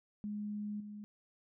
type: tone with level steps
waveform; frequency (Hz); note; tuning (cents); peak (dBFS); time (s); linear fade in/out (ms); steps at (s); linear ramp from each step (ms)
sine; 208.3; G#3; +5; -37 / -44; 0.24-1.04; 0; 0.8; 5
effects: none